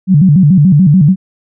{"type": "tone with vibrato", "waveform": "sine", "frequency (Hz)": 165.8, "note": "E3", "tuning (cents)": 10, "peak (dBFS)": -3, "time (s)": [0.07, 1.16], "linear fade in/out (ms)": 50, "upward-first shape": "square", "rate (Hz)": 6.9, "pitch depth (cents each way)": 220, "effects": []}